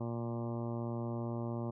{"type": "harmonic tone with a mistuned harmonic", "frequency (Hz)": 117.2, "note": "A#2", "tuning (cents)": 10, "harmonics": [1, 2, 3, 4, 5, 6, 7, 8, 9, 10], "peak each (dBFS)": [-38, -40, -43, -50, -46, -53, -52, -54, -53, -58], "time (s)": [0, 1.71], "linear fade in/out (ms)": 10, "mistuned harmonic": 1, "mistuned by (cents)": 20, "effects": []}